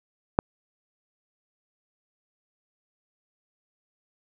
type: click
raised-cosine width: 1 ms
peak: -4 dBFS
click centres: 0.389 s
effects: none